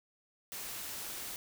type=noise; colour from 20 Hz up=white; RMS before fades=-42 dBFS; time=0.52-1.36 s; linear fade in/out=0 ms; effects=none